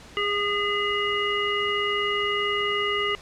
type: harmonic tone with a mistuned harmonic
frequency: 410 Hz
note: G#4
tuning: 22 cents flat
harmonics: 1 / 3 / 5 / 7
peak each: -28 / -28 / -28 / -28 dBFS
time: 0.17-3.15 s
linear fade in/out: 0 ms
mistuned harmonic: 5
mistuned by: -17 cents
effects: pink hiss -46 dBFS RMS until 3.21 s + low-pass 7000 Hz 12 dB/octave